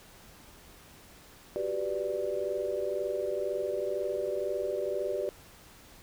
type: chord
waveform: sine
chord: G major seventh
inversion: third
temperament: equal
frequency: 370 / 392 / 493.9 / 587.3 Hz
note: F#4 / G4 / B4 / D5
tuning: 0 / 0 / 0 / 0 cents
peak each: -38 / -34 / -36 / -33 dBFS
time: 1.56-5.29 s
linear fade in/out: 0 ms
effects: pink hiss -54 dBFS RMS until 6.02 s